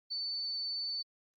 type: tone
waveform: sine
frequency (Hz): 4509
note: C#8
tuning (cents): +29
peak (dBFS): -34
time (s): 0.1-1.03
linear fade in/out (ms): 20
effects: Opus 48 kbps